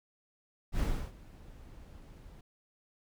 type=noise with ADSR envelope; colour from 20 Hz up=brown; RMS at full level=-29 dBFS; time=0.72-2.41 s; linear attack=74 ms; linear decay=320 ms; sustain=-22 dB; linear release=4 ms; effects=none